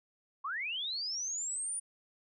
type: linear sweep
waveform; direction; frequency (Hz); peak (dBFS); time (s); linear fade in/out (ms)
sine; up; 1023 to 9600; -34; 0.44-1.8; 10
effects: none